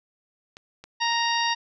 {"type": "clicks", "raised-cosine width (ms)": 0.2, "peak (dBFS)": -25, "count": 3, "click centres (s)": [0.569, 0.84, 1.122]}
{"type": "harmonic tone", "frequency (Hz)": 933, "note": "A#5", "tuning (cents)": 1, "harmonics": [1, 2, 3, 4, 5, 6], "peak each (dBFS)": [-25, -28, -30, -31, -32, -33], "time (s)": [1, 1.55], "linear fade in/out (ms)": 20}
{"effects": []}